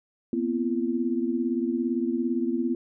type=tone cluster; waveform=sine; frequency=238.3 / 255.9 / 339 Hz; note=A#3 / C4 / E4; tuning=+38 / -38 / +49 cents; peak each=-28 dBFS; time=0.33-2.75 s; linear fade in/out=2 ms; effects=none